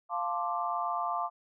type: chord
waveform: sine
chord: D minor seventh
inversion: first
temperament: equal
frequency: 698.5 / 880 / 1046.5 / 1174.7 Hz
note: F5 / A5 / C6 / D6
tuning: 0 / 0 / 0 / 0 cents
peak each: -34 / -36 / -36 / -34 dBFS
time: 0.09-1.3 s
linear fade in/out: 50 ms
effects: none